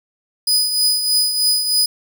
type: tone with tremolo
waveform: sawtooth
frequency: 4978 Hz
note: D#8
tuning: in tune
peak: -9 dBFS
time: 0.47-1.86 s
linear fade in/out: 5 ms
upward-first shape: triangle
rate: 3.2 Hz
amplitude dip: 60%
effects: none